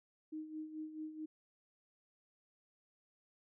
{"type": "tone with tremolo", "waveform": "sine", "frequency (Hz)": 311.1, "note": "D#4", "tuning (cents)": 0, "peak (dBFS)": -40, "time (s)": [0.32, 1.26], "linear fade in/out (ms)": 10, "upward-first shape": "sine", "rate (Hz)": 4.6, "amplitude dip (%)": 65, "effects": []}